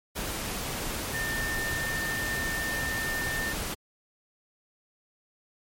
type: tone in noise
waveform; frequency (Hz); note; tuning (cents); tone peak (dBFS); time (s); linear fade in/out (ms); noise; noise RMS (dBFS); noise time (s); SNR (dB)
sine; 1800; A6; +39; -30; 1.13-3.54; 20; pink; -33; 0.15-3.75; 0
effects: MP3 64 kbps